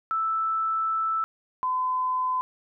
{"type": "tone pair in turn", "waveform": "sine", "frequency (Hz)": [1318.5, 1017.5], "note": ["E6", "C6"], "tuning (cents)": [0, -49], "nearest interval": "major third", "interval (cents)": 449, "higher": "first", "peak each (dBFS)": -23, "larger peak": "neither", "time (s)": [[0.11, 1.24], [1.63, 2.41]], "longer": "first", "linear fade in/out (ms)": 0, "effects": []}